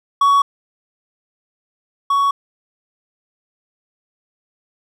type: tone pair in turn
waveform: triangle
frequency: 1122 / 1117.9 Hz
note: C#6 / C#6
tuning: +21 / +14 cents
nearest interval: unison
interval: 7 cents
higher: first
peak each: -8 / -11 dBFS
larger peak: first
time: 0.21-0.42 / 2.1-2.31 s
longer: neither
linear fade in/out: 5 ms
effects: none